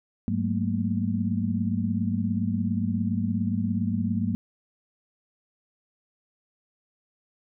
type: tone cluster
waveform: sine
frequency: 101.4 / 186.6 / 216.6 / 233.8 Hz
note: G#2 / F#3 / A3 / A#3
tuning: -41 / +15 / -27 / +5 cents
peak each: -29 dBFS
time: 0.28-4.35 s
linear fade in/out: 0 ms
effects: none